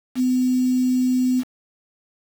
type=tone with quantisation; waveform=sine; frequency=253.4 Hz; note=B3; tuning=45 cents sharp; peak=-16 dBFS; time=0.15-1.44 s; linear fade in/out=50 ms; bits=6; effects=none